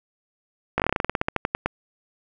slowing click train, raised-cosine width 0.5 ms, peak -6 dBFS, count 18, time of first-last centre 0.78-1.66 s, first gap 18 ms, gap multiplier 1.12, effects none

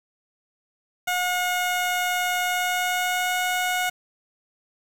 15% pulse tone with pitch glide, 722 to 728.3 Hz, F#5 to F#5, -43 to -28 cents, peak -16 dBFS, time 1.07-3.9 s, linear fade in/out 10 ms, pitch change +15 cents, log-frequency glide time 2.41-3.41 s, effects 7-bit

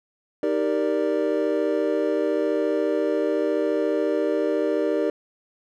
triangle chord, Eb major seventh, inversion none, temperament equal, 311.1 / 392 / 466.2 / 587.3 Hz, Eb4 / G4 / Bb4 / D5, 0 / 0 / 0 / 0 cents, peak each -24 dBFS, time 0.43-5.1 s, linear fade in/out 2 ms, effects none

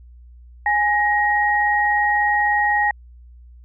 sine tone pair together, 830.6 / 1885.8 Hz, G#5 / A#6, 0 / +20 cents, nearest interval octave + major second, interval 1420 cents, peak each -18 dBFS, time 0.66-2.91 s, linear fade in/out 2 ms, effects added 60 Hz sine -41 dBFS peak until 3.64 s

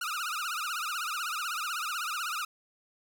sawtooth tone with vibrato, 1326 Hz, E6, 10 cents sharp, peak -28 dBFS, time 0.01-2.45 s, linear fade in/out 5 ms, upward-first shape triangle, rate 16 Hz, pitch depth 210 cents each way, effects none

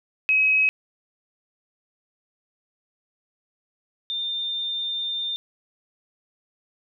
sine tone pair in turn, 2549 / 3605 Hz, D#7 / A7, +41 / +41 cents, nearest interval tritone, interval 600 cents, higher second, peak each -16 / -25 dBFS, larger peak first, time 0.29-0.69 / 4.1-5.36 s, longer second, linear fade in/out 0 ms, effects none

